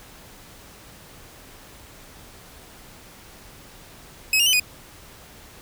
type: tone with pitch steps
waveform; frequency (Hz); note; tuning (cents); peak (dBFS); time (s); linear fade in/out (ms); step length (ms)
sawtooth; 2558 / 2816 / 3026 / 2478; D#7 / F7 / F#7 / D#7; +47 / +14 / +38 / -8; -13; 4.33-4.598; 2; 67
effects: pink hiss -46 dBFS RMS until 5.61 s